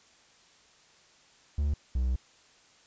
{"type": "tone pair in turn", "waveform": "triangle", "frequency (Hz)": [72.6, 63.09], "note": ["D2", "B1"], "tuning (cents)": [-19, 38], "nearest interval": "major second", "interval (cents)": 243, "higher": "first", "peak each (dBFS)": [-23, -23], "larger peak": "neither", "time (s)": [[1.58, 1.74], [1.95, 2.16]], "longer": "second", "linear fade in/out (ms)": 5, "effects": ["white hiss -60 dBFS RMS until 2.86 s", "resampled to 16000 Hz"]}